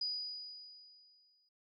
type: tone with exponential decay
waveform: sine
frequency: 4927 Hz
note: D#8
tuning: 18 cents flat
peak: -33 dBFS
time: 0.01-1.49 s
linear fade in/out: 5 ms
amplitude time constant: 320 ms
effects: none